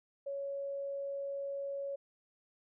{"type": "tone", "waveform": "sine", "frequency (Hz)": 557, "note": "C#5", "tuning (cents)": 8, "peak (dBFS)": -36, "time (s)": [0.26, 1.96], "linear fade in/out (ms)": 10, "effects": []}